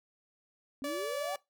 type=exponential sweep; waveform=sine; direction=up; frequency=259.9 to 795 Hz; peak=-37 dBFS; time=0.82-1.35 s; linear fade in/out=0 ms
type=tone; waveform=sawtooth; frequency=577 Hz; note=D5; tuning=31 cents flat; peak=-31 dBFS; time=0.84-1.36 s; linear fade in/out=2 ms
effects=noise-tail reverb RT60 0.2 s tail -21 dB re dry